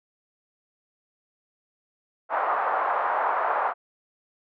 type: band-pass noise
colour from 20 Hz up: pink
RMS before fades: -25 dBFS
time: 2.29-3.74 s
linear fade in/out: 50 ms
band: 690 to 1300 Hz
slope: 24 dB/octave
effects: none